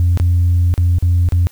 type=tone with dropouts; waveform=sine; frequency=87.31 Hz; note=F2; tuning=in tune; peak=-8 dBFS; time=0-1.47 s; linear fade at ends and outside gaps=0 ms; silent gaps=0.174-0.199 / 0.74-0.778 / 0.985-1.025 / 1.288-1.322 s; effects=tanh soft clip ceiling -7 dBFS + white hiss -47 dBFS RMS until 1.51 s